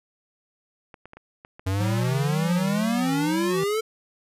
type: clicks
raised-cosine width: 0.5 ms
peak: -28 dBFS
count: 11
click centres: 0.942 / 1.056 / 1.134 / 1.17 / 1.449 / 1.595 / 1.895 / 1.974 / 2.018 / 2.17 / 2.253 s
type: exponential sweep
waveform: square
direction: up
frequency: 92.5 to 450 Hz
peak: -23 dBFS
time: 1.66-3.81 s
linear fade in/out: 10 ms
type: tone with vibrato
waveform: square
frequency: 174.61 Hz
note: F3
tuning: in tune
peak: -28 dBFS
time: 1.8-3.64 s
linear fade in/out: 5 ms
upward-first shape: sine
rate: 2 Hz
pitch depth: 190 cents each way
effects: resampled to 32000 Hz